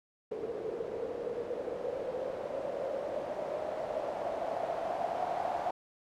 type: noise with low-pass filter sweep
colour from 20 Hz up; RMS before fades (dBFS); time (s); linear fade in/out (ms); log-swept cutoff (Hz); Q
blue; -36; 0.31-5.71; 5; 440 to 730; 7.2
effects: none